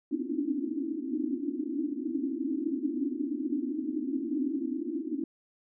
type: band-pass noise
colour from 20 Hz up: white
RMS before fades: -32 dBFS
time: 0.11-5.24 s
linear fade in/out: 5 ms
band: 250 to 330 Hz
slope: 96 dB/octave
effects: none